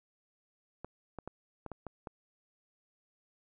clicks, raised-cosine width 1 ms, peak -27 dBFS, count 7, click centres 0.846 / 1.187 / 1.276 / 1.663 / 1.717 / 1.867 / 2.072 s, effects none

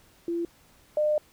sine tone pair in turn, 340.3 / 603.9 Hz, F4 / D5, -45 / +48 cents, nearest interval minor seventh, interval 993 cents, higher second, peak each -26 / -21 dBFS, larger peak second, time 0.28-0.45 / 0.97-1.18 s, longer second, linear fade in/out 2 ms, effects pink hiss -59 dBFS RMS until 1.32 s

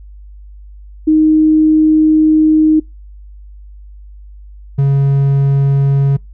sine / triangle tone pair in turn, 311.3 / 138.67 Hz, D#4 / C#3, +1 / +1 cents, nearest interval octave + major second, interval 1400 cents, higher first, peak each -6 dBFS, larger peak neither, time 1.07-2.8 / 4.78-6.17 s, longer first, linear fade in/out 10 ms, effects noise-tail reverb RT60 0.2 s tail -26 dB re dry + added 50 Hz sine -32 dBFS peak until 6.33 s

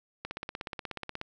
click train, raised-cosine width 0.3 ms, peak -20 dBFS, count 17, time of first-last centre 0.25-1.214 s, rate 16.6 Hz, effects none

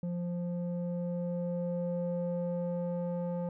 square tone with low-pass filter sweep, 174.61 Hz, F3, in tune, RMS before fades -34 dBFS, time 0.03-3.49 s, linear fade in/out 2 ms, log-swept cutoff 380 to 670 Hz, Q 3.1, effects none

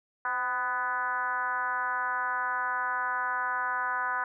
sine tone with frequency modulation, 1244.5 Hz, D#6, in tune, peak -27 dBFS, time 0.25-4.24 s, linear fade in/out 2 ms, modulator 243 Hz, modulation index 1.7, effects none

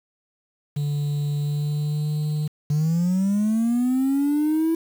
triangle tone with pitch glide, 145.6 to 151.08 Hz, D3 to D3, -15 to +49 cents, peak -19 dBFS, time 0.76-2.48 s, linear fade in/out 10 ms, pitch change +64 cents, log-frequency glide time 1.37-2.19 s
triangle linear sweep, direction up, 145.1 to 330.4 Hz, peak -15 dBFS, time 2.7-4.75 s, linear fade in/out 5 ms
effects tanh soft clip ceiling -14 dBFS + 7-bit

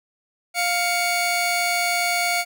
sawtooth tone pair together, 702 / 2235 Hz, F5 / C#7, +9 / +14 cents, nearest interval octave + minor sixth, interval 2005 cents, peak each -19 dBFS, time 0.54-2.45 s, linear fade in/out 50 ms, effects none

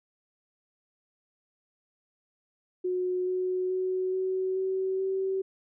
sine tone with pitch steps, 364.6 / 368.2 / 371.8 / 375.5 / 379.2 / 382.9 Hz, F#4 / F#4 / F#4 / F#4 / F#4 / G4, -25 / -8 / +8 / +26 / +43 / -41 cents, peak -26 dBFS, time 2.84-5.42 s, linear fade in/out 10 ms, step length 430 ms, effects none

